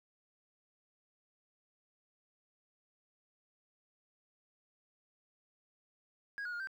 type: tone with pitch steps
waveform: sine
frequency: 1644 / 1453 / 1420 / 1559 Hz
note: G#6 / F#6 / F6 / G6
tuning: -18 / -32 / +28 / -10 cents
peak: -35 dBFS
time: 6.38-6.672 s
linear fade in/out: 0 ms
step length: 73 ms
effects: tanh soft clip ceiling -37 dBFS + 12-bit